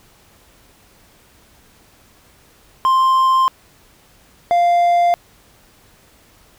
triangle tone pair in turn, 1049 / 696.5 Hz, C6 / F5, +4 / -5 cents, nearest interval perfect fifth, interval 709 cents, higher first, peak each -9 dBFS, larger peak neither, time 2.85-3.48 / 4.51-5.14 s, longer neither, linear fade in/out 0 ms, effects pink hiss -51 dBFS RMS until 6.58 s

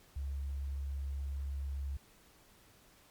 sine tone, 69.2 Hz, C#2, 2 cents flat, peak -35 dBFS, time 0.16-1.97 s, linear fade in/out 5 ms, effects pink hiss -63 dBFS RMS until 3.1 s + MP3 96 kbps

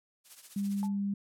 blue noise with tremolo, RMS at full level -45 dBFS, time 0.24-0.89 s, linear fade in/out 50 ms, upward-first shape triangle, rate 15 Hz, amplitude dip 75%
sine tone, 200.1 Hz, G3, 36 cents sharp, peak -29 dBFS, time 0.56-1.14 s, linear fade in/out 5 ms
sine tone with exponential decay, 868 Hz, A5, 24 cents flat, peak -36 dBFS, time 0.83-1 s, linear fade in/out 0 ms, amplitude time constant 35 ms
effects low-pass 11000 Hz 12 dB/octave

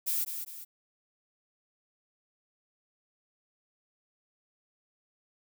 violet noise with echo, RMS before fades -30 dBFS, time 0.06-0.25 s, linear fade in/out 20 ms, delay 200 ms, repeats 2, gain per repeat -7 dB, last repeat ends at 0.65 s, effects none

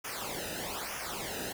pink noise with flanger, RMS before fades -38 dBFS, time 0.04-1.53 s, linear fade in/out 10 ms, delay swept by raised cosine 0.24 to 0.92 ms, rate 1.1 Hz, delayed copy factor -0.8, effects none

